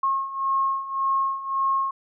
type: beating tone pair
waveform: sine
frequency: 1081 / 1082.8 Hz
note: C#6 / C#6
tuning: -44 / -41 cents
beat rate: 1.8 Hz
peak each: -27 / -23 dBFS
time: 0.03-1.91 s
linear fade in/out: 5 ms
effects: none